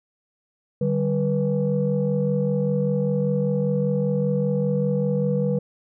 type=tone cluster; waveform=sine; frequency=148.3 / 193.4 / 488 Hz; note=D3 / G3 / B4; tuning=+17 / -23 / -21 cents; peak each=-23 dBFS; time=0.81-5.59 s; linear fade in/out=5 ms; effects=tanh soft clip ceiling -12 dBFS